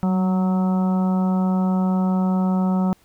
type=harmonic tone with a mistuned harmonic; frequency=185 Hz; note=F#3; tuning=in tune; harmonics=1 / 2 / 3 / 4 / 5 / 6 / 7; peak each=-17 / -34 / -33 / -32 / -33 / -43 / -36 dBFS; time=0.03-2.93 s; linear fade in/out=0 ms; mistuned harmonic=1; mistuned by=+26 cents; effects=pink hiss -58 dBFS RMS until 3.04 s